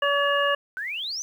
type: harmonic tone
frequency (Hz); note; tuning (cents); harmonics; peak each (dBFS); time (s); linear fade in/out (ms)
569; C#5; +45; 1 / 2 / 3 / 5; -24 / -25 / -25 / -28; 0.02-0.55; 5
type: exponential sweep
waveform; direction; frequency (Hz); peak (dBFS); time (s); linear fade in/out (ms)
sine; up; 1480 to 6272; -28; 0.77-1.22; 0
effects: 9-bit